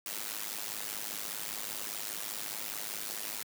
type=noise with amplitude modulation; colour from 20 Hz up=white; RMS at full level=-35 dBFS; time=0.06-3.43 s; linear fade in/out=2 ms; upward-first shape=sine; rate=105 Hz; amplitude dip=85%; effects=high-pass 150 Hz 12 dB/octave